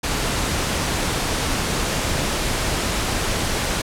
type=noise; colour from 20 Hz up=pink; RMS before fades=-22 dBFS; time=0.03-3.82 s; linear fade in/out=10 ms; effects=low-pass 10000 Hz 12 dB/octave